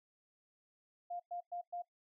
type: tone bursts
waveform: sine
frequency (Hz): 702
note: F5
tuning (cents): +9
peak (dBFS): -39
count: 4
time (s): 1.1-1.822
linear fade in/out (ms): 10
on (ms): 98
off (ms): 110
effects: noise-tail reverb RT60 0.1 s tail -19 dB re dry